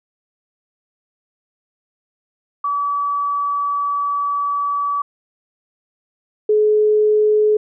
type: tone pair in turn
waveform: sine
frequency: 1146 / 425.3 Hz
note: D6 / G#4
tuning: -43 / +41 cents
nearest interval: octave + perfect fourth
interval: 1716 cents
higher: first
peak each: -17 / -11 dBFS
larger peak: second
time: 2.64-5.02 / 6.49-7.57 s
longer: first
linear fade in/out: 5 ms
effects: none